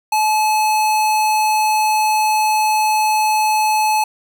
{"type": "tone", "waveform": "square", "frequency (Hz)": 860, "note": "A5", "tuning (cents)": -40, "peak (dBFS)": -14, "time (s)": [0.12, 4.04], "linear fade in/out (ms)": 5, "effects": []}